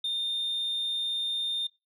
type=tone; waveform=sine; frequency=3629 Hz; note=A#7; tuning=47 cents flat; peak=-25 dBFS; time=0.04-1.67 s; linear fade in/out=5 ms; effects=noise-tail reverb RT60 0.2 s tail -19 dB re dry + tanh soft clip ceiling -26 dBFS